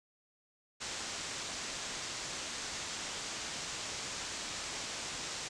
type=low-pass noise; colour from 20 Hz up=white; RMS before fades=-41 dBFS; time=0.8-5.49 s; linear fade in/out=20 ms; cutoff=7800 Hz; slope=48 dB/octave; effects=none